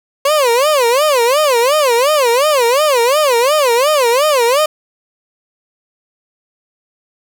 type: tone with vibrato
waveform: 30% pulse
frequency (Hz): 535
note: C5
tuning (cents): +38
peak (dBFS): -7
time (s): 0.25-4.66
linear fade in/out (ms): 5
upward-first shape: sine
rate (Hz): 2.8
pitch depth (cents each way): 250
effects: none